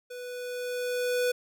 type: tone with level ramp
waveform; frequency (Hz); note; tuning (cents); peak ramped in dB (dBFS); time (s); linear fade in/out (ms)
square; 493.9; B4; 0; -39 to -24; 0.1-1.32; 10
effects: none